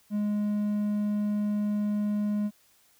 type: tone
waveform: triangle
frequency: 208 Hz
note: G#3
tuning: 3 cents sharp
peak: -23 dBFS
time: 0.1-2.51 s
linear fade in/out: 50 ms
effects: white hiss -63 dBFS RMS until 2.99 s